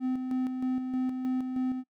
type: tone with tremolo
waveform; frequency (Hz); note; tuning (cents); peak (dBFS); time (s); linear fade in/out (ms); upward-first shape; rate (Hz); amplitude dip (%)
triangle; 256.6; C4; -34; -24; 0-1.84; 50; square; 3.2; 45
effects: noise-tail reverb RT60 0.1 s tail -22 dB re dry